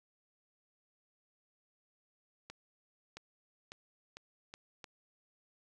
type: accelerating click train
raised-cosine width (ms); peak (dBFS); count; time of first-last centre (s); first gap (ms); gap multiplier
0.2; -29; 6; 2.5-4.842; 670; 0.82
effects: none